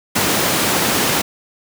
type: high-pass noise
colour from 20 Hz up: pink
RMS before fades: -17 dBFS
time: 0.15-1.22 s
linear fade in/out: 10 ms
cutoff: 170 Hz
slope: 12 dB/octave
effects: none